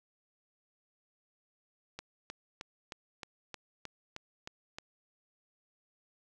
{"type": "click train", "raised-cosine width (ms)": 0.2, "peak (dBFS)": -24, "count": 10, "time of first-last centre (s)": [1.99, 4.785], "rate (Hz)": 3.22, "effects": []}